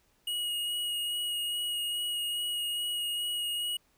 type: tone with vibrato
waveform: square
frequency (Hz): 2889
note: F#7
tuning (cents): -42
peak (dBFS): -31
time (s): 0.27-3.77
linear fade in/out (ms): 5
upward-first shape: sine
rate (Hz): 2.4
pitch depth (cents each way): 13
effects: pink hiss -69 dBFS RMS until 3.97 s